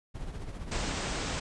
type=noise with tremolo; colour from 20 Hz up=brown; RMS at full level=-36 dBFS; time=0.14-0.92 s; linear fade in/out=20 ms; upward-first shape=triangle; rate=15 Hz; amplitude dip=60%
type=low-pass noise; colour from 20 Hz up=pink; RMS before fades=-34 dBFS; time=0.71-1.4 s; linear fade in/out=10 ms; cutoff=8500 Hz; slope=96 dB/octave
effects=resampled to 24000 Hz